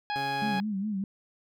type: harmonic tone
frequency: 830.6 Hz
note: G#5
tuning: in tune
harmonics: 1 / 2 / 3 / 4 / 5 / 6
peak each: -30 / -36 / -40 / -42 / -44 / -46 dBFS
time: 0.1-0.6 s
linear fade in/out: 0 ms
type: tone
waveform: 15% pulse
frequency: 138.4 Hz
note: C#3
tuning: 2 cents flat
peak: -30 dBFS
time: 0.16-0.59 s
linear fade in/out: 0 ms
type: tone with vibrato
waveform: sine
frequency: 203.2 Hz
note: G#3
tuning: 38 cents flat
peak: -28 dBFS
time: 0.42-1.04 s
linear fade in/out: 2 ms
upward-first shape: sine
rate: 4.9 Hz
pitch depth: 110 cents each way
effects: none